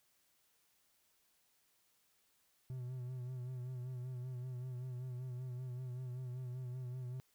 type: tone with vibrato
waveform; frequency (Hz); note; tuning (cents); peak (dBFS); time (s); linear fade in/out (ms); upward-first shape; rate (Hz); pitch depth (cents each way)
triangle; 126.1; B2; +36; -39; 2.7-7.2; 0; sine; 5.2; 49
effects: white hiss -75 dBFS RMS until 7.34 s